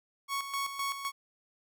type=tone with tremolo; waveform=sawtooth; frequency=1108.7 Hz; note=C#6; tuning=in tune; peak=-27 dBFS; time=0.28-1.12 s; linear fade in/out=50 ms; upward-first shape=square; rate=3.9 Hz; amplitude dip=60%; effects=none